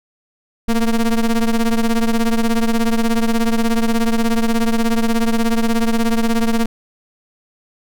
square ring-modulated tone, 116.3 Hz, A#2, 4 cents flat, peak -11 dBFS, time 0.68-6.66 s, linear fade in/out 5 ms, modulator 108 Hz, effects none

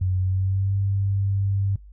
sine tone with pitch glide, 92.5 to 98.57 Hz, F#2 to G2, 0 to +10 cents, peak -20 dBFS, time 0.01-1.76 s, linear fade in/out 5 ms, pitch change +110 cents, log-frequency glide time 0.18-0.76 s, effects noise-tail reverb RT60 0.1 s tail -19 dB re dry + added 50 Hz sine -42 dBFS peak until 1.92 s

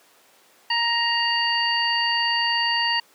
harmonic tone with a mistuned harmonic, 937 Hz, A#5, 9 cents sharp, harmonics 1 / 2 / 3 / 5, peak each -25 / -25 / -25 / -25 dBFS, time 0.7-3 s, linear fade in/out 5 ms, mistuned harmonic 5, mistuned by -35 cents, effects pink hiss -55 dBFS RMS until 3.14 s + high-pass 400 Hz 12 dB/octave

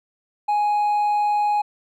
sine tone with hard clipping, 832 Hz, G#5, 3 cents sharp, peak -18 dBFS, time 0.48-1.62 s, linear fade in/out 10 ms, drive 2 dB, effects none

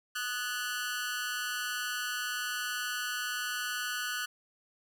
sawtooth tone with amplitude modulation, 1480 Hz, F#6, in tune, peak -25 dBFS, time 0.15-4.26 s, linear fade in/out 10 ms, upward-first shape sine, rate 241 Hz, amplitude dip 95%, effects none

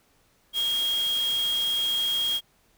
sine tone in noise, 3259 Hz, G#7, 33 cents flat, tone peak -23 dBFS, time 0.53-2.41 s, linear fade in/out 50 ms, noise white, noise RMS -37 dBFS, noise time 0.53-2.41 s, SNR +11 dB, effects pink hiss -64 dBFS RMS until 2.77 s

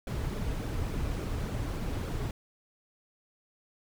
brown noise with flanger, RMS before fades -33 dBFS, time 0.07-2.31 s, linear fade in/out 2 ms, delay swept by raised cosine 1 to 5.8 ms, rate 3.5 Hz, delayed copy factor -0.55, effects none

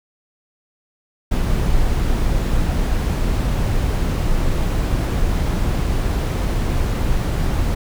brown noise, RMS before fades -18 dBFS, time 1.31-7.75 s, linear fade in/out 10 ms, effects none

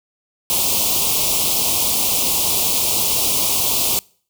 white band-stop noise, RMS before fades -18 dBFS, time 0.5-3.99 s, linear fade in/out 0 ms, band 1100 to 2500 Hz, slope 48 dB/octave, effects noise-tail reverb RT60 0.5 s tail -26 dB re dry

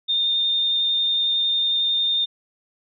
sine tone with vibrato, 3634 Hz, A#7, 45 cents flat, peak -18 dBFS, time 0.08-2.26 s, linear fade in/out 20 ms, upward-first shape triangle, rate 11 Hz, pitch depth 11 cents each way, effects none

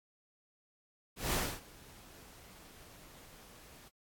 pink noise with ADSR envelope, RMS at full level -32 dBFS, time 1.16-3.9 s, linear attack 170 ms, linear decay 270 ms, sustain -24 dB, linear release 26 ms, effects AAC 64 kbps

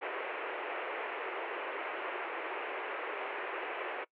pink band-pass noise, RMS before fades -39 dBFS, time 0.01-4.05 s, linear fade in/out 20 ms, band 360 to 2700 Hz, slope 48 dB/octave, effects noise-tail reverb RT60 0.1 s tail -22 dB re dry

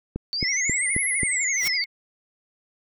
click train, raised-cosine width 3 ms, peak -14 dBFS, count 5, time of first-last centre 0.16-1.232 s, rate 3.73 Hz
sine exponential two-way sweep, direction up then down, 4500 to 11175 to 4500 Hz, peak -24 dBFS, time 0.33-1.84 s, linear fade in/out 0 ms, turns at 1.05 s
sine tone with vibrato, 2093 Hz, C7, in tune, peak -24 dBFS, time 0.4-1.86 s, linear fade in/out 50 ms, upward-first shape sine, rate 12 Hz, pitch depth 100 cents each way
white noise with exponential growth, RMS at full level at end -25 dBFS, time 1.53-1.68 s, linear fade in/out 5 ms, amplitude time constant 32 ms
effects none

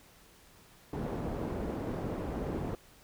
white low-pass noise, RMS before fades -36 dBFS, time 0.93-2.75 s, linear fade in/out 2 ms, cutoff 420 Hz, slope 12 dB/octave, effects pink hiss -59 dBFS RMS until 3.03 s

